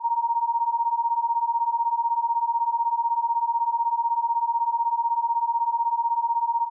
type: beating tone pair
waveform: sine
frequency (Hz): 923 / 939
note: A#5 / A#5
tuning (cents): -17 / +12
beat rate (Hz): 16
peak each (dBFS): -25 / -23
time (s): 0-6.7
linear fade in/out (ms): 50
effects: none